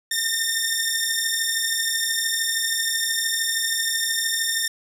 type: beating tone pair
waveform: 10% pulse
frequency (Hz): 1807 / 1820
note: A6 / A#6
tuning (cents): +46 / -42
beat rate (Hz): 13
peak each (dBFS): -17 / -14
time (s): 0.11-4.68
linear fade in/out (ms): 5
effects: none